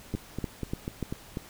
two click trains, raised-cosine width 3 ms, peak -19 / -17 dBFS, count 6 / 4, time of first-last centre 0.14-1.372 / 0.15-1.027 s, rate 4.06 / 3.42 Hz, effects pink hiss -50 dBFS RMS until 1.49 s

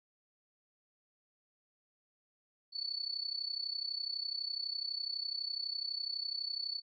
sine tone with amplitude modulation, 4458 Hz, C#8, 9 cents sharp, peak -32 dBFS, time 2.72-6.82 s, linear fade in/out 50 ms, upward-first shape sine, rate 32 Hz, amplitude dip 85%, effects none

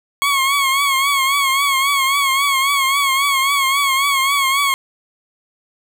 20% pulse tone with vibrato, 1100 Hz, C#6, 14 cents flat, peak -9 dBFS, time 0.22-4.74 s, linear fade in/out 0 ms, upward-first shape triangle, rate 3.7 Hz, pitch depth 72 cents each way, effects none

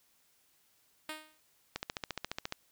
5% pulse tone with exponential decay, 310 Hz, D#4, 6 cents flat, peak -25 dBFS, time 1.09-1.4 s, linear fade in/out 1 ms, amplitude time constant 67 ms
click train, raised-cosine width 0.2 ms, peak -18 dBFS, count 12, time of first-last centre 1.76-2.524 s, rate 14.4 Hz
effects white hiss -70 dBFS RMS until 2.71 s

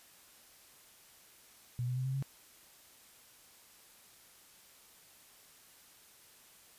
sine tone with pitch steps, 122.4 / 125.7 / 129.08 / 132.56 / 136.13 Hz, B2 / B2 / C3 / C3 / C#3, -15 / +31 / -23 / +23 / -31 cents, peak -32 dBFS, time 1.79-2.225 s, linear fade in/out 0 ms, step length 87 ms, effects white hiss -60 dBFS RMS until 6.78 s + resampled to 32000 Hz

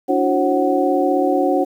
sine tone cluster, 289.2 / 327.7 / 364.5 / 540 / 744 Hz, D4 / E4 / F#4 / C#5 / F#5, -27 / -10 / -26 / -45 / +9 cents, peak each -19 / -27 / -20 / -20 / -20 dBFS, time 0.08-1.65 s, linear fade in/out 20 ms, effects 8-bit

